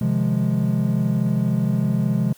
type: chord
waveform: triangle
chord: F minor seventh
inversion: second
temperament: equal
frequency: 130.81 / 155.56 / 174.61 / 207.7 Hz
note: C3 / Eb3 / F3 / Ab3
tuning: 0 / 0 / 0 / 0 cents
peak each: -20 / -24 / -21 / -20 dBFS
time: 0.01-2.33 s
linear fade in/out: 5 ms
effects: tanh soft clip ceiling -6 dBFS + white hiss -52 dBFS RMS until 2.37 s